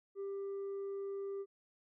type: tone with tanh clipping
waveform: triangle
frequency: 395.2 Hz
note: G4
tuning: 14 cents sharp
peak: -39 dBFS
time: 0.15-1.46 s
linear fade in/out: 50 ms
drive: 7 dB
effects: none